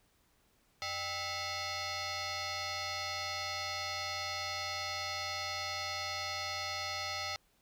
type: tone with frequency modulation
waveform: sine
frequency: 1480 Hz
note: F#6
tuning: in tune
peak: -33 dBFS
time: 0.82-7.36 s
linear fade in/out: 0 ms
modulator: 695 Hz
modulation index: 5.6
effects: tanh soft clip ceiling -34 dBFS + pink hiss -71 dBFS RMS until 7.61 s